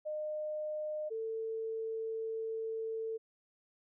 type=tone pair in turn; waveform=sine; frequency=610 / 446.5 Hz; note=D#5 / A4; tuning=-34 / +25 cents; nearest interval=perfect fourth; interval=541 cents; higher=first; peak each=-35 / -35 dBFS; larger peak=neither; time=0.05-1.1 / 1.1-3.18 s; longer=second; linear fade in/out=20 ms; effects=none